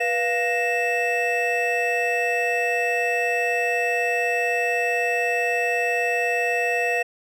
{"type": "tone cluster", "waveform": "triangle", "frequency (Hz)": [486.3, 698, 1866, 2638], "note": ["B4", "F5", "A#6", "E7"], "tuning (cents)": [-27, -1, 1, 1], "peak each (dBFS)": -24, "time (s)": [0, 7.03], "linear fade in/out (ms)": 10, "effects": []}